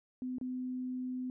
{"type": "tone with dropouts", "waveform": "sine", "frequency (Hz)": 253.8, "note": "B3", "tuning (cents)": 47, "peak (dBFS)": -35, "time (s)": [0.22, 1.3], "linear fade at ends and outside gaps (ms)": 1, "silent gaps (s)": [0.384, 0.412], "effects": []}